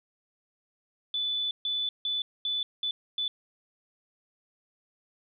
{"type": "tone bursts at uneven times", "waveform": "sine", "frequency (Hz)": 3485, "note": "A7", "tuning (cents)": -17, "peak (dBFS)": -27, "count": 6, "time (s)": [[1.14, 1.51], [1.65, 1.89], [2.05, 2.22], [2.45, 2.63], [2.83, 2.91], [3.18, 3.28]], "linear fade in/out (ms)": 2, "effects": []}